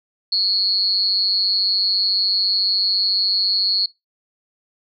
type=tone with amplitude modulation; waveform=sine; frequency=4338 Hz; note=C#8; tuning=38 cents flat; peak=-12 dBFS; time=0.32-3.86 s; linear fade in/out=5 ms; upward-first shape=sine; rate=194 Hz; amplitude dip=85%; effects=noise-tail reverb RT60 0.2 s tail -21 dB re dry